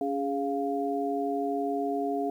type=tone cluster; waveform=sine; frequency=281.2 / 413 / 700 Hz; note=C#4 / G#4 / F5; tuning=+25 / -10 / +4 cents; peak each=-31 dBFS; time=0.01-2.3 s; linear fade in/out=2 ms; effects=10-bit